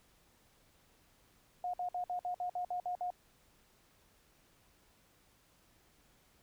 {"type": "tone bursts", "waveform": "sine", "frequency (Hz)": 718, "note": "F5", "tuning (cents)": 48, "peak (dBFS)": -34, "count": 10, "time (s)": [1.64, 3.104], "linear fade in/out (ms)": 2, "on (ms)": 96, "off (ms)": 56, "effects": ["pink hiss -68 dBFS RMS until 6.42 s"]}